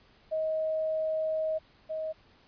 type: tone pair in turn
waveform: sine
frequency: 631 / 631 Hz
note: D#5 / D#5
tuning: +24 / +24 cents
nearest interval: unison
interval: 0 cents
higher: neither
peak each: -27 / -31 dBFS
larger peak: first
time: 0.31-1.59 / 1.89-2.13 s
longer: first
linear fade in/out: 20 ms
effects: pink hiss -61 dBFS RMS until 2.47 s + resampled to 11025 Hz